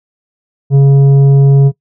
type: tone with tanh clipping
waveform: sine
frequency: 138.59 Hz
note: C#3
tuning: in tune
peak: -4 dBFS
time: 0.7-1.72 s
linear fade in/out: 50 ms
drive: 7 dB
effects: noise-tail reverb RT60 0.1 s tail -21 dB re dry